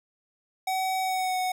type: tone with pitch glide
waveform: square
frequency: 755 to 739.5 Hz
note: F#5 to F#5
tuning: +35 to -1 cents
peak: -26 dBFS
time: 0.67-1.52 s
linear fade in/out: 5 ms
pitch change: -36 cents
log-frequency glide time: 1.01-1.37 s
effects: none